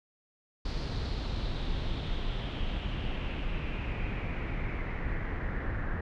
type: noise with low-pass filter sweep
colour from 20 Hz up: brown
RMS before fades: -33 dBFS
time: 0.65-6.01 s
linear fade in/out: 5 ms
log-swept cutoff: 4600 to 1700 Hz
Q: 4.1
effects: none